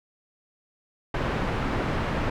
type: low-pass noise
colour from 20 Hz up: pink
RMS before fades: -27 dBFS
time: 1.14-2.3 s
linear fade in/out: 5 ms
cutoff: 1900 Hz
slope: 12 dB/octave
effects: none